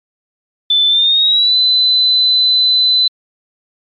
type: tone with pitch glide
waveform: sine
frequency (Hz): 3520 to 4020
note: A7 to B7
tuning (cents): 0 to +30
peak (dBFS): -8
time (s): 0.7-3.08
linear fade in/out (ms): 5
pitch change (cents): +230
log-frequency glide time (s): 0.88-1.56
effects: MP3 64 kbps